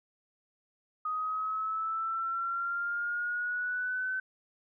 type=exponential sweep; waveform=sine; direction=up; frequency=1246 to 1527 Hz; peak=-30 dBFS; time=1.05-4.2 s; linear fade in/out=5 ms; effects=none